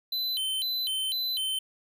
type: tone with vibrato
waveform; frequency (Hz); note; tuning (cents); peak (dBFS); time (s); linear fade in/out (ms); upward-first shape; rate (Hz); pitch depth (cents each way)
square; 3520; A7; 0; -28; 0.12-1.59; 5; square; 2; 230
effects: none